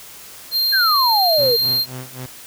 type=tone; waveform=square; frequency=4190 Hz; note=C8; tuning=2 cents sharp; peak=-16 dBFS; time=0.51-1.86 s; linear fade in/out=50 ms
type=exponential sweep; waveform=sine; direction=down; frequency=1661.2 to 446.3 Hz; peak=-15 dBFS; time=0.72-1.57 s; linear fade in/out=20 ms
type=tone with tremolo; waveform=sawtooth; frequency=128 Hz; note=C3; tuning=38 cents flat; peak=-24 dBFS; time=1.38-2.26 s; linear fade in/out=2 ms; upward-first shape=sine; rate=3.8 Hz; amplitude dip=90%
effects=white hiss -39 dBFS RMS until 2.46 s